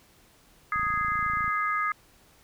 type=harmonic tone; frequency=415.3 Hz; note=G#4; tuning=in tune; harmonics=3 / 4 / 5; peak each=-26 / -32 / -32 dBFS; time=0.72-1.92 s; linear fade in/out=2 ms
type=click train; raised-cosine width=5 ms; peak=-29 dBFS; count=21; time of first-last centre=0.76-1.479 s; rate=27.8 Hz
effects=pink hiss -59 dBFS RMS until 2.43 s